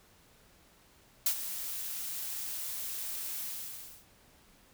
blue noise with ADSR envelope, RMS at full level -26 dBFS, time 1.26-4.06 s, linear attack 3 ms, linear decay 78 ms, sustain -12 dB, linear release 630 ms, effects pink hiss -62 dBFS RMS until 4.73 s

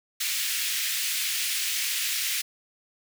pink high-pass noise, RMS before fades -28 dBFS, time 0.2-2.42 s, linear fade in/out 10 ms, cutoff 2100 Hz, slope 24 dB/octave, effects none

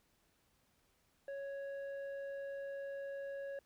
square tone with low-pass filter, 554.4 Hz, C#5, in tune, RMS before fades -44 dBFS, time 1.28-3.59 s, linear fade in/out 2 ms, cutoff 1200 Hz, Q 2.9, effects pink hiss -75 dBFS RMS until 3.65 s

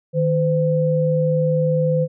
sine tone pair together, 155.8 / 510.9 Hz, D#3 / C5, +3 / -41 cents, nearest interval octave + major sixth, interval 2056 cents, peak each -18 dBFS, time 0.13-2.08 s, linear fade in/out 50 ms, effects none

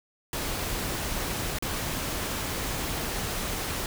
pink noise with dropouts, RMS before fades -31 dBFS, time 0.33-3.86 s, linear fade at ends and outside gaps 1 ms, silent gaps 1.586-1.624 s, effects none

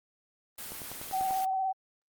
white noise, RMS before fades -41 dBFS, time 0.58-1.45 s, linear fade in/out 5 ms
click train, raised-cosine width 1 ms, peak -28 dBFS, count 7, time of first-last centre 0.72-1.308 s, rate 10.2 Hz
sine tone with vibrato, 763 Hz, G5, 47 cents flat, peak -27 dBFS, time 1.12-1.73 s, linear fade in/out 20 ms, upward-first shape sine, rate 17 Hz, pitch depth 25 cents each way
effects Opus 24 kbps

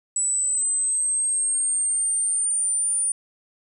sine exponential sweep, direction up, 7902 to 9330 Hz, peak -20 dBFS, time 0.16-3.12 s, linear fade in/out 2 ms, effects none

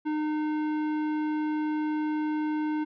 sine tone with tanh clipping, 305.3 Hz, D#4, 33 cents flat, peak -28 dBFS, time 0.05-2.85 s, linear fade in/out 20 ms, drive 14 dB, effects none

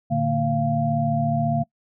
sine tone cluster, 112.5 / 146.9 / 228.7 / 690 Hz, A2 / D3 / A#3 / F5, +39 / +1 / -33 / -21 cents, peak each -29 / -23 / -25 / -24 dBFS, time 0.1-1.64 s, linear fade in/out 20 ms, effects noise-tail reverb RT60 0.1 s tail -23 dB re dry

